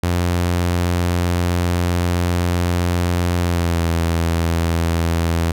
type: tone with pitch glide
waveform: sawtooth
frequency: 87.7 to 83.55 Hz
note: F2 to E2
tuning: +8 to +24 cents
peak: -12 dBFS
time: 0.03-5.52 s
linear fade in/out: 5 ms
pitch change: -84 cents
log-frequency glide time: 3.39-3.87 s
effects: none